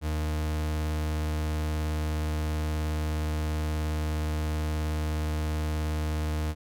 40% pulse tone with vibrato, 77 Hz, D#2, 17 cents flat, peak -26 dBFS, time 0.01-6.55 s, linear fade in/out 50 ms, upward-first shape triangle, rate 19 Hz, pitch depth 17 cents each way, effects none

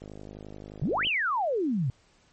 click train, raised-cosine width 2 ms, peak -29 dBFS, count 55, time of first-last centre 0.02-1.069 s, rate 51.5 Hz
sine exponential two-way sweep, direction up then down, 118.4 to 3200 to 118.4 Hz, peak -24 dBFS, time 0.82-1.9 s, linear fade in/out 0 ms, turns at 1.06 s
effects pink hiss -63 dBFS RMS until 2.32 s + MP3 32 kbps

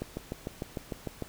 click train, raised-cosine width 2 ms, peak -20 dBFS, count 9, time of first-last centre 0.02-1.223 s, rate 6.65 Hz, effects pink hiss -51 dBFS RMS until 1.28 s

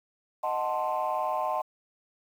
sine chord, D# diminished seventh, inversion none, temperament equal, 622.3 / 740 / 880 / 1046.5 Hz, D#5 / F#5 / A5 / C6, 0 / 0 / 0 / 0 cents, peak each -31 dBFS, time 0.43-1.62 s, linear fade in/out 10 ms, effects tanh soft clip ceiling -20 dBFS + 9-bit

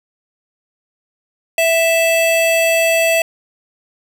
square tone pair together, 659.2 / 2637 Hz, E5 / E7, 0 / 0 cents, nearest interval 2 octaves, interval 2400 cents, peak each -14 / -17 dBFS, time 1.58-3.22 s, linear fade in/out 2 ms, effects none

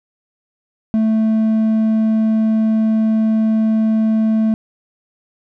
sine tone with hard clipping, 220 Hz, A3, in tune, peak -13 dBFS, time 0.94-4.54 s, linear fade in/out 0 ms, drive 3 dB, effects none

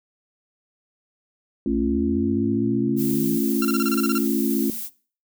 sine chord, A augmented, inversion none, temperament just, 220 / 275 / 343.8 Hz, A3 / C#4 / E#4, 0 / -14 / -27 cents, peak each -24 / -23 / -26 dBFS, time 1.66-4.7 s, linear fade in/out 2 ms
sine linear sweep, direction up, 51.91 to 164.81 Hz, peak -29 dBFS, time 1.66-3.4 s, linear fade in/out 50 ms
violet noise, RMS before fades -31 dBFS, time 2.96-4.9 s, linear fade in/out 50 ms
sawtooth tone bursts, 1372 Hz, F6, 31 cents flat, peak -21 dBFS, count 10, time 3.62-4.181 s, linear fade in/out 2 ms, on 30 ms, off 29 ms
effects noise-tail reverb RT60 0.4 s tail -19 dB re dry

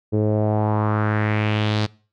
sawtooth tone with low-pass filter sweep, 106.5 Hz, G#2, 44 cents sharp, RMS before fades -20 dBFS, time 0.12-1.87 s, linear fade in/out 20 ms, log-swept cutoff 410 to 4500 Hz, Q 2.8, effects noise-tail reverb RT60 0.4 s tail -23 dB re dry

